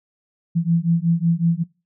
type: beating tone pair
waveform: sine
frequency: 165.4 / 170.8 Hz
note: E3 / F3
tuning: +6 / -38 cents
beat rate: 5.4 Hz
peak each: -19 dBFS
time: 0.55-1.64 s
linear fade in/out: 20 ms
effects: noise-tail reverb RT60 0.3 s tail -23 dB re dry